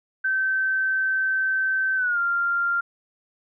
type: tone with pitch glide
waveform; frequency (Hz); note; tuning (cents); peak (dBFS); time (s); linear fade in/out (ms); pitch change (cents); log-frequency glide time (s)
sine; 1544 to 1391.5; G6 to F6; -27 to -7; -20; 0.24-2.81; 10; -180; 1.96-2.19
effects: none